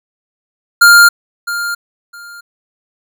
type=tone with echo; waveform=square; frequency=1403 Hz; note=F6; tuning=8 cents sharp; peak=-3 dBFS; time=0.81-1.09 s; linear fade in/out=10 ms; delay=660 ms; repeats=2; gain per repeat=-14 dB; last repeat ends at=2.41 s; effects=none